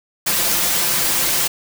white noise with comb filter, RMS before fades -18 dBFS, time 0.26-1.48 s, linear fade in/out 10 ms, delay 5.8 ms, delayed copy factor +0.6, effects none

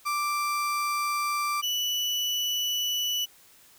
35% pulse tone pair in turn, 1176 / 2963 Hz, D6 / F#7, +2 / +2 cents, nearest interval octave + major third, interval 1600 cents, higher second, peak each -24 dBFS, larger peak neither, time 0.05-1.62 / 1.62-3.26 s, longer second, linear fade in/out 20 ms, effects white hiss -56 dBFS RMS until 3.78 s

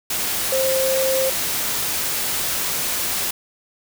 sine tone in noise, 528 Hz, C5, 16 cents sharp, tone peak -18 dBFS, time 0.52-1.3 s, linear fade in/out 5 ms, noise white, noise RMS -23 dBFS, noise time 0.1-3.31 s, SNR +2 dB, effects none

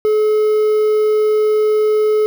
triangle tone with quantisation, 428 Hz, A4, 48 cents flat, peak -9 dBFS, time 0.05-2.26 s, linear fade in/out 0 ms, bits 6, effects none

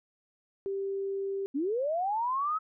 sine tone, 392.2 Hz, G4, 1 cent sharp, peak -30 dBFS, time 0.66-1.46 s, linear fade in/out 0 ms
sine linear sweep, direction up, 255.6 to 1300 Hz, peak -27 dBFS, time 1.54-2.59 s, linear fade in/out 20 ms
effects none

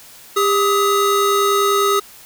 square tone pair together, 400 / 1269.9 Hz, G4 / D#6, +35 / +35 cents, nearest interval octave + minor sixth, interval 2000 cents, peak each -17 dBFS, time 0.36-2 s, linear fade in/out 10 ms, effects white hiss -42 dBFS RMS until 2.25 s

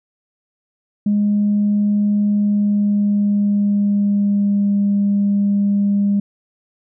sine tone with pitch glide, 206.3 to 201.7 Hz, G#3 to G3, -11 to +50 cents, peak -12 dBFS, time 1.06-6.2 s, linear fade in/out 5 ms, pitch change -39 cents, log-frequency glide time 2.27-4.76 s, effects tanh soft clip ceiling -9 dBFS

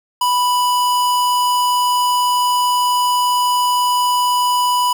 square tone, 987.8 Hz, B5, in tune, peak -14 dBFS, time 0.21-4.93 s, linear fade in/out 5 ms, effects 7-bit

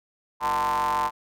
square ring-modulated tone, 70.3 Hz, C#2, 25 cents sharp, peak -20 dBFS, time 0.4-1.11 s, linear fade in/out 50 ms, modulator 961 Hz, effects none

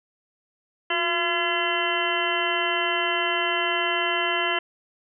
harmonic tone with a mistuned harmonic, 340.8 Hz, F4, 42 cents flat, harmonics 1 / 2 / 3 / 4 / 5 / 6 / 8 / 9, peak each -31 / -30 / -30 / -31 / -30 / -30 / -29 / -29 dBFS, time 0.9-4.59 s, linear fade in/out 5 ms, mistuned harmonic 1, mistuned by +86 cents, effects none

